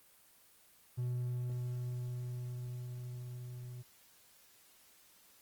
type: tone with level ramp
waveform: triangle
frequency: 123.47 Hz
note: B2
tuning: in tune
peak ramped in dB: -31 to -42 dBFS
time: 0.97-3.83 s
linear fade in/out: 20 ms
effects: white hiss -64 dBFS RMS until 5.41 s + Opus 24 kbps